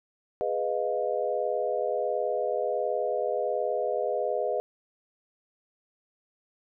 sine chord, F half-diminished seventh, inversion first, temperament equal with one note detuned, 415.3 / 493.9 / 622.3 / 703.7 Hz, Ab4 / Cb5 / Eb5 / F5, 0 / 0 / 0 / +13 cents, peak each -32 / -30 / -30 / -33 dBFS, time 0.41-4.6 s, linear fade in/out 0 ms, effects none

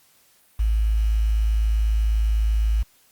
sine tone with quantisation, 54 Hz, A1, 32 cents flat, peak -17 dBFS, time 0.59-2.83 s, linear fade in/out 10 ms, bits 7, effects white hiss -58 dBFS RMS until 3.11 s + Opus 48 kbps

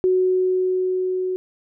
sine tone with level ramp, 370 Hz, F#4, in tune, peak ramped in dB -14 to -21 dBFS, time 0.04-1.36 s, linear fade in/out 0 ms, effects none

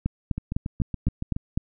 two click trains, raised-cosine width 5 ms, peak -11 / -16 dBFS, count 7 / 8, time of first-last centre 0.06-1.575 / 0.38-1.365 s, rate 3.96 / 7.11 Hz, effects none

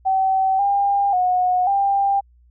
sine tone with pitch steps, 765 / 801 / 729 / 794 Hz, G5 / G5 / F#5 / G5, -42 / +37 / -26 / +22 cents, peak -15 dBFS, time 0.05-2.21 s, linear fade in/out 20 ms, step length 540 ms, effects added 60 Hz sine -50 dBFS peak until 2.5 s

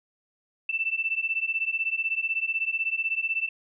sine beating tone pair, 2654 / 2670 Hz, E7 / E7, +11 / +22 cents, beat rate 16 Hz, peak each -28 dBFS, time 0.69-3.49 s, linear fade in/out 5 ms, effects none

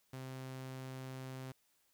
sawtooth tone, 130.81 Hz, C3, in tune, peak -40 dBFS, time 0.13-1.52 s, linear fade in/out 5 ms, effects white hiss -75 dBFS RMS until 1.93 s

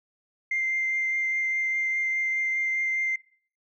sine tone with vibrato, 2093 Hz, C7, in tune, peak -23 dBFS, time 0.51-3.16 s, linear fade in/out 5 ms, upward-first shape triangle, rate 4.9 Hz, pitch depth 10 cents each way, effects noise-tail reverb RT60 0.5 s tail -21 dB re dry + tanh soft clip ceiling -19 dBFS

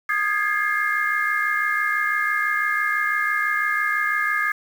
sine tone cluster, 1232 / 1636 / 1702 / 2112 Hz, D#6 / G#6 / G#6 / C7, -17 / -26 / +42 / +16 cents, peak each -25 dBFS, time 0.09-4.52 s, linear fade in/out 5 ms, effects 7-bit

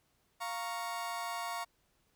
35% pulse chord, Bb minor, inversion second, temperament equal, 698.5 / 932.3 / 1108.7 Hz, F5 / Bb5 / Db6, 0 / 0 / 0 cents, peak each -39 / -40 / -39 dBFS, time 0.4-1.65 s, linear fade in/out 20 ms, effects pink hiss -74 dBFS RMS until 2.15 s

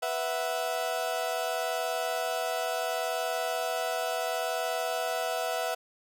35% pulse chord, B suspended fourth, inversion none, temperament equal, 493.9 / 659.3 / 740 Hz, B4 / E5 / F#5, 0 / 0 / 0 cents, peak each -34 / -30 / -32 dBFS, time 0.02-5.75 s, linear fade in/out 10 ms, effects none

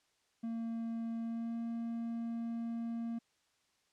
triangle tone with pitch glide, 228.8 to 231.3 Hz, A#3 to A#3, -32 to -13 cents, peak -34 dBFS, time 0.43-3.19 s, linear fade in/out 10 ms, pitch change +19 cents, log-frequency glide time 1.2-1.58 s, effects white hiss -75 dBFS RMS until 3.92 s + low-pass 7000 Hz 12 dB/octave

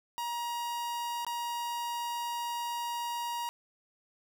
45% pulse tone with dropouts, 949 Hz, A#5, 31 cents sharp, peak -33 dBFS, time 0.18-3.49 s, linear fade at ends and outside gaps 0 ms, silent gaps 1.248-1.266 s, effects none

